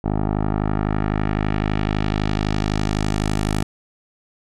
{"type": "tone with low-pass filter sweep", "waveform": "10% pulse", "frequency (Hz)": 51.91, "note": "G#1", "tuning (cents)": 0, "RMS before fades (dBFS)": -21, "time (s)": [0.04, 3.63], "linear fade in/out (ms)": 5, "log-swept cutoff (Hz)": [800, 11000], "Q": 1.1, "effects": []}